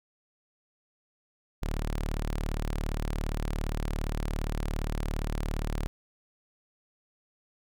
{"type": "tone", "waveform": "sawtooth", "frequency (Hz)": 37.38, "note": "D1", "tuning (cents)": 31, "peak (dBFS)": -25, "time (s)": [1.62, 5.87], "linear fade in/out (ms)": 0, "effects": []}